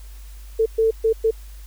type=tone bursts at uneven times; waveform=sine; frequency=446.5 Hz; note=A4; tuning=25 cents sharp; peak=-14 dBFS; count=4; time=0.59-0.66 / 0.78-0.91 / 1.04-1.13 / 1.24-1.31 s; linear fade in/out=10 ms; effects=added 50 Hz sine -36 dBFS peak until 1.66 s + white hiss -51 dBFS RMS until 1.66 s